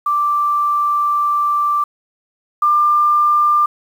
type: tone pair in turn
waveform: sine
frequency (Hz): 1174.7 / 1193.2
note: D6 / D6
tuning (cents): 0 / +27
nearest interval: unison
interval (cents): 27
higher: second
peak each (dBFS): -13 / -10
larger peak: second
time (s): 0.06-1.84 / 2.62-3.66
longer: first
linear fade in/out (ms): 5
effects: 7-bit